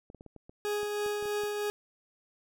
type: clicks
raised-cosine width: 2 ms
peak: -35 dBFS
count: 11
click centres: 0.101 / 0.147 / 0.209 / 0.263 / 0.363 / 0.495 / 0.831 / 1.062 / 1.226 / 1.256 / 1.436 s
type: tone with tremolo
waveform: 40% pulse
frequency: 415.3 Hz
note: G#4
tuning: in tune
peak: -28 dBFS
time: 0.65-1.7 s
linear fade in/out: 0 ms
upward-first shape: triangle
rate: 3.1 Hz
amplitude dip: 35%
effects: none